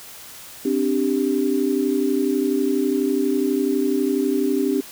sine chord, C suspended second, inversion none, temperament equal, 261.6 / 293.7 / 392 Hz, C4 / D4 / G4, 0 / 0 / 0 cents, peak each -22 dBFS, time 0.65-4.81 s, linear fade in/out 5 ms, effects white hiss -40 dBFS RMS until 4.91 s

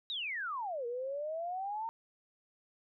sine exponential two-way sweep, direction down then up, 3900 to 466.2 to 923 Hz, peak -35 dBFS, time 0.1-1.89 s, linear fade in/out 0 ms, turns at 0.86 s, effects none

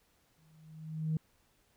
sine tone with exponential growth, 157.4 Hz, D#3, 20 cents sharp, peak -26 dBFS, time 0.38-1.17 s, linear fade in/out 2 ms, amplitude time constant 170 ms, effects tanh soft clip ceiling -25 dBFS + pink hiss -71 dBFS RMS until 1.76 s

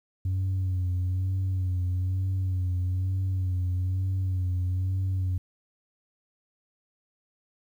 sine tone with vibrato, 92.5 Hz, F#2, in tune, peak -22 dBFS, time 0.25-5.38 s, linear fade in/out 5 ms, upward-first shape sine, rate 1.1 Hz, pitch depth 43 cents each way, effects tanh soft clip ceiling -23 dBFS + 10-bit

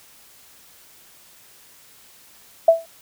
sine tone with exponential decay, 660 Hz, E5, 2 cents sharp, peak -5 dBFS, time 2.68-2.86 s, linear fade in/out 5 ms, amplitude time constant 37 ms, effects white hiss -50 dBFS RMS until 3.01 s

